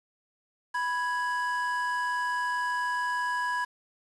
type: tone pair together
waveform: triangle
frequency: 987.8 / 1661.2 Hz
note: B5 / G#6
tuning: 0 / 0 cents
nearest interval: major sixth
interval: 900 cents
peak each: -27 / -29 dBFS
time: 0.74-3.65 s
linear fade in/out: 10 ms
effects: resampled to 24000 Hz + 8-bit